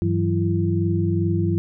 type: tone cluster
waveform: sine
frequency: 98.7 / 163.6 / 186.1 / 338 Hz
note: G2 / E3 / F#3 / E4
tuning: +12 / -13 / +10 / +43 cents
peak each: -21 / -25 / -26 / -24 dBFS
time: 0.02-1.58 s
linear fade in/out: 0 ms
effects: none